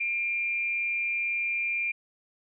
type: tone with frequency modulation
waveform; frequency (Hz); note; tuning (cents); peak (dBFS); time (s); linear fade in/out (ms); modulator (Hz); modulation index
sine; 2386; D7; +27; -26; 0-1.92; 10; 210; 0.3
effects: none